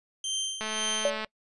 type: tone with tremolo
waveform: 25% pulse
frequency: 3136 Hz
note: G7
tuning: in tune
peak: -24 dBFS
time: 0.24-1.1 s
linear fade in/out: 2 ms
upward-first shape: sine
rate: 1.9 Hz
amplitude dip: 70%
type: click train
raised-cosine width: 0.3 ms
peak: -18 dBFS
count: 139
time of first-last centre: 0.61-1.246 s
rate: 217 Hz
type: tone with exponential decay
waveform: sine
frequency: 576 Hz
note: D5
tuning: 34 cents flat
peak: -19 dBFS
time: 1.05-1.27 s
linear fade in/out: 2 ms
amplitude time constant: 47 ms
effects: noise-tail reverb RT60 0.1 s tail -24 dB re dry + resampled to 24000 Hz